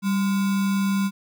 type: tone with sample-and-hold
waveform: sine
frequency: 196 Hz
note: G3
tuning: in tune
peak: -19 dBFS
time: 0.02-1.11 s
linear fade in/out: 50 ms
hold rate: 1225 Hz
effects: none